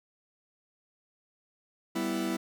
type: chord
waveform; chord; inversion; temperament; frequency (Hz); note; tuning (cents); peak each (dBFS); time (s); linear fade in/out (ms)
40% pulse; E minor; first; equal; 196 / 246.9 / 329.6; G3 / B3 / E4; 0 / 0 / 0; -34 / -34 / -31; 1.95-2.37; 10
effects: none